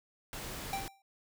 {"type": "noise", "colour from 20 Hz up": "pink", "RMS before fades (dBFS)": -42, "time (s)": [0.33, 0.88], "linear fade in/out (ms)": 0}
{"type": "tone with exponential decay", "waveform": "square", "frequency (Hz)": 784, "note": "G5", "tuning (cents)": 0, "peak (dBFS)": -32, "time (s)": [0.73, 1.02], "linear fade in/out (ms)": 2, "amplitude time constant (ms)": 63}
{"effects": []}